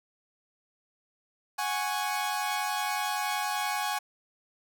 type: chord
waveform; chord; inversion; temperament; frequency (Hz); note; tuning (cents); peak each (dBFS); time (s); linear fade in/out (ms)
sawtooth; F# suspended second; none; equal; 740 / 830.6 / 1108.7; F#5 / G#5 / C#6; 0 / 0 / 0; -31 / -27 / -31; 1.58-3.99; 10
effects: none